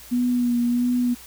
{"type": "tone with vibrato", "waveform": "sine", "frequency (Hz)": 243, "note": "B3", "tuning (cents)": -28, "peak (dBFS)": -18, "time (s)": [0.11, 1.15], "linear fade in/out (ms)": 20, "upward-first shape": "sine", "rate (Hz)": 1.5, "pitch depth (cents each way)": 26, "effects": ["added 60 Hz sine -51 dBFS peak until 1.26 s", "white hiss -44 dBFS RMS until 1.26 s"]}